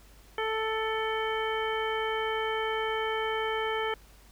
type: harmonic tone with a mistuned harmonic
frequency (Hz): 440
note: A4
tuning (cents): 0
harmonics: 1 / 2 / 3 / 4 / 5 / 7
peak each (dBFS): -31 / -34 / -36 / -37 / -38 / -39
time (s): 0.38-3.94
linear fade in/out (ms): 2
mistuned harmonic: 5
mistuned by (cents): +24
effects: added 50 Hz sine -54 dBFS peak until 4.31 s + pink hiss -58 dBFS RMS until 4.31 s